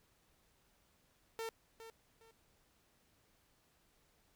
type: tone with echo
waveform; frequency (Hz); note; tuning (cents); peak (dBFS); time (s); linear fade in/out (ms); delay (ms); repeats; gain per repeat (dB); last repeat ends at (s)
sawtooth; 451.8; A4; +46; -36; 1.39-1.49; 0; 410; 2; -11; 2.31
effects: pink hiss -73 dBFS RMS until 4.35 s